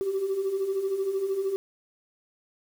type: beating tone pair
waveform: sine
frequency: 377.2 / 390.2 Hz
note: F#4 / G4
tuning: +33 / -8 cents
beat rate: 13 Hz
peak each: -32 / -25 dBFS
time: 0.01-1.56 s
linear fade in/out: 0 ms
effects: tanh soft clip ceiling -20 dBFS + 8-bit